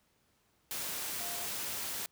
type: tone in noise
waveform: sine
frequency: 698.5 Hz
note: F5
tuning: in tune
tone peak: -47 dBFS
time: 1.2-1.46 s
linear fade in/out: 0 ms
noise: white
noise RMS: -38 dBFS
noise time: 0.71-2.06 s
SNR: -12 dB
effects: pink hiss -72 dBFS RMS until 2.11 s + high-pass 60 Hz 12 dB/octave